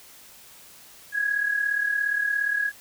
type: tone with amplitude modulation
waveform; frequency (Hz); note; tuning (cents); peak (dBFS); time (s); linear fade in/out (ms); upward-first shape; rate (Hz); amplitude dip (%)
sine; 1661.2; G#6; 0; -19; 1.12-2.72; 50; sine; 37.2; 65
effects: white hiss -49 dBFS RMS until 2.8 s